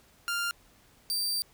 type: tone pair in turn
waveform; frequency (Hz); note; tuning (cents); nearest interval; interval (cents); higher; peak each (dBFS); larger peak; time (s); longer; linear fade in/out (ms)
sawtooth; 1396.9 / 4676; F6 / D8; 0 / -8; octave + major sixth; 2092; second; -25; neither; 0.28-0.51 / 1.1-1.42; second; 0
effects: pink hiss -61 dBFS RMS until 1.53 s